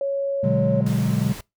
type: tone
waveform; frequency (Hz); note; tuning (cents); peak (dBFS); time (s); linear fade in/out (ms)
sine; 554.4; C#5; 0; -21; 0.01-0.81; 2
type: chord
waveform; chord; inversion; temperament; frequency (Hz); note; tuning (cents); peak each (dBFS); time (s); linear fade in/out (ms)
triangle; G# half-diminished seventh; first; equal with one note detuned; 121.63 / 146.83 / 185 / 207.7; B2 / D3 / F#3 / G#3; -26 / 0 / 0 / 0; -22; 0.43-1.33; 10
type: noise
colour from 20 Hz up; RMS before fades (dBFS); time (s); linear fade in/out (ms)
pink; -37; 0.86-1.41; 5
effects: noise-tail reverb RT60 0.2 s tail -23 dB re dry